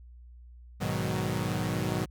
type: chord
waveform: sawtooth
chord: G# minor seventh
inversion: none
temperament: equal with one note detuned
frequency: 103.83 / 123.47 / 155.56 / 185.85 Hz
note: G#2 / B2 / D#3 / F#3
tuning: 0 / 0 / 0 / +8 cents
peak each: -30 dBFS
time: 0.8-2.06 s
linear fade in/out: 20 ms
effects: added 60 Hz sine -47 dBFS peak until 2.1 s